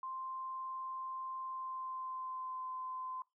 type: tone with pitch glide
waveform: sine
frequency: 1046.5 to 1030.9 Hz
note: C6 to C6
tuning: 0 to -26 cents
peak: -40 dBFS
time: 0.03-3.22 s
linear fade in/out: 2 ms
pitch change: -26 cents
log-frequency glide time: 1.43-2.68 s
effects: noise-tail reverb RT60 0.2 s tail -21 dB re dry